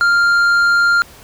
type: tone with tanh clipping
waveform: sine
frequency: 1396.9 Hz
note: F6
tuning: in tune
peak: -11 dBFS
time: 0.01-1.02 s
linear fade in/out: 0 ms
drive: 7 dB
effects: pink hiss -41 dBFS RMS until 1.23 s